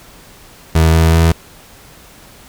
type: tone with pitch steps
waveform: 30% pulse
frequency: 80.6 / 81.49 / 82.39 Hz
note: E2 / E2 / E2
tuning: -38 / -19 / 0 cents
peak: -5 dBFS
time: 0.75-1.32 s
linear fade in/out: 5 ms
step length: 190 ms
effects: pink hiss -41 dBFS RMS until 2.48 s